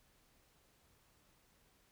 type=silence; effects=pink hiss -71 dBFS RMS until 1.91 s